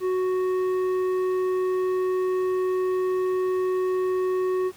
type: tone with tanh clipping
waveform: sine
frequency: 370 Hz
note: F#4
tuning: in tune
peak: -23 dBFS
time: 0-4.72 s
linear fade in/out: 50 ms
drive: 9 dB
effects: pink hiss -50 dBFS RMS until 4.76 s + high-pass 80 Hz 12 dB/octave